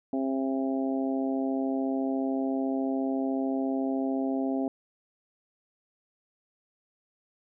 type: harmonic tone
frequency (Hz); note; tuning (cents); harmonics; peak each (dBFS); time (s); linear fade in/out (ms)
133.9; C3; +40; 2 / 3 / 4 / 5 / 6; -27 / -36 / -38 / -35 / -41; 0.13-4.68; 2
effects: none